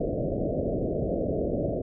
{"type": "low-pass noise", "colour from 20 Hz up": "white", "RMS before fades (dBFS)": -28, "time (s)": [0, 1.82], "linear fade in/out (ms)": 10, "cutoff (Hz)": 650, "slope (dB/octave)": 96, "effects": []}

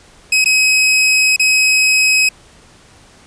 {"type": "tone with dropouts", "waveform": "sawtooth", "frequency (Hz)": 2543, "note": "D#7", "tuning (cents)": 37, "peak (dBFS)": -6, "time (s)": [0.32, 2.29], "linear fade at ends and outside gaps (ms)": 5, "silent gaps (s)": [[0.444, 0.457], [1.363, 1.395]], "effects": ["pink hiss -45 dBFS RMS until 3.26 s", "resampled to 22050 Hz"]}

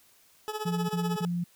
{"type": "tone with tremolo", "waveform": "20% pulse", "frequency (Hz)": 428.1, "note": "A4", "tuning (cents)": -47, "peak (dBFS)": -24, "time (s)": [0.48, 1.25], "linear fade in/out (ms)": 0, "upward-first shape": "triangle", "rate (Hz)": 16, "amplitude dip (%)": 85}
{"type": "tone bursts", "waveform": "sine", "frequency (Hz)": 174.1, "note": "F3", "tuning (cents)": -5, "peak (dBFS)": -27, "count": 3, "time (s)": [0.65, 1.442], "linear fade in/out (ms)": 10, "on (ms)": 240, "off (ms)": 36}
{"effects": ["white hiss -61 dBFS RMS until 1.55 s"]}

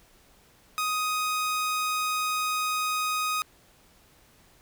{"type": "tone", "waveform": "sawtooth", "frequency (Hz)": 1250, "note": "D#6", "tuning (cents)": 8, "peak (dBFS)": -22, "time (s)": [0.78, 3.42], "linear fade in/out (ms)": 0, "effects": ["pink hiss -59 dBFS RMS until 4.61 s"]}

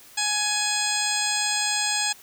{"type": "harmonic tone", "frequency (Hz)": 837, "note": "G#5", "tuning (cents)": 13, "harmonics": [1, 2, 3, 4, 5, 6, 8, 9, 10], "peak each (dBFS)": [-31, -31, -31, -31, -31, -31, -31, -31, -31], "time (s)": [0.17, 2.13], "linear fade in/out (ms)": 10, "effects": ["white hiss -49 dBFS RMS until 2.22 s"]}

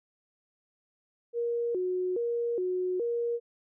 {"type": "tone with vibrato", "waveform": "sine", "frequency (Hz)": 415.3, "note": "G#4", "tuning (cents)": 0, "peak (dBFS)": -27, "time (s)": [1.33, 3.4], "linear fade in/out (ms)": 50, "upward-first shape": "square", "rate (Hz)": 1.2, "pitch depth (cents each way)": 220, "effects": []}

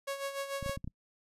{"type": "tone with tremolo", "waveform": "sawtooth", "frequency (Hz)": 553, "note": "C#5", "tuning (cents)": -4, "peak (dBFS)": -29, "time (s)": [0.07, 0.77], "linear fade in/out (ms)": 10, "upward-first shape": "sine", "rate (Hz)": 6.8, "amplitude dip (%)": 65}
{"type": "clicks", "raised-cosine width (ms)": 5, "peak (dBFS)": -27, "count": 6, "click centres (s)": [0.627, 0.662, 0.695, 0.774, 0.844, 0.876]}
{"effects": ["noise-tail reverb RT60 0.1 s tail -26 dB re dry", "resampled to 32000 Hz"]}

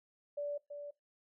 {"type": "tone with echo", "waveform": "sine", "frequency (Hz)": 580, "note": "D5", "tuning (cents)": -22, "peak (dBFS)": -35, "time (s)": [0.37, 0.58], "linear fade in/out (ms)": 10, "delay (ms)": 330, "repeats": 1, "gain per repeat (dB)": -7, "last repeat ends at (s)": 0.91, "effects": ["noise-tail reverb RT60 0.2 s tail -21 dB re dry"]}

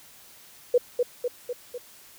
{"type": "tone with echo", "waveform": "sine", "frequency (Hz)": 490, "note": "B4", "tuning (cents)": -14, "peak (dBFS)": -15, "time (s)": [0.74, 0.78], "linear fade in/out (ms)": 5, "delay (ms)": 250, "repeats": 4, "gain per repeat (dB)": -4, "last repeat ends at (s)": 1.78, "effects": ["white hiss -51 dBFS RMS until 2.18 s"]}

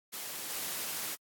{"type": "noise with level steps", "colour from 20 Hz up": "white", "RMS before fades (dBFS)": [-40, -37], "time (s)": [0.12, 1.16], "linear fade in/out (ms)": 20, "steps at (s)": 0.49, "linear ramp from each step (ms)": 20, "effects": ["high-pass 150 Hz 12 dB/octave", "AAC 64 kbps"]}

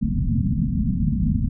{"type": "low-pass noise", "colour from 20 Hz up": "white", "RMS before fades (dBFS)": -21, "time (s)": [0.01, 1.49], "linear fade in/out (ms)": 10, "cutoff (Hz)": 250, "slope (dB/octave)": 96, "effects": []}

